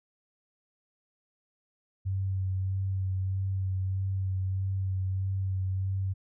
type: tone with vibrato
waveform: sine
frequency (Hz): 95.2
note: F#2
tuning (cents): +50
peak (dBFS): -27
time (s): 2.05-6.14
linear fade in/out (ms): 20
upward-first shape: sine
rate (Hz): 1.6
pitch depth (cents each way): 19
effects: none